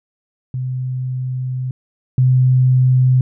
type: tone pair in turn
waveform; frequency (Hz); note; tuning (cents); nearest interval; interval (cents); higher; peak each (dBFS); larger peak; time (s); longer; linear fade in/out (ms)
sine; 128.2 / 128.2; C3 / C3; -35 / -35; unison; 0; neither; -19 / -9; second; 0.54-1.71 / 2.18-3.21; first; 2
effects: none